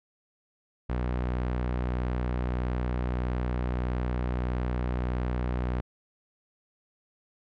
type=tone; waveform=sawtooth; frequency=61.6 Hz; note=B1; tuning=4 cents flat; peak=-23 dBFS; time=0.89-5.81 s; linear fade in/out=10 ms; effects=low-pass 2000 Hz 12 dB/octave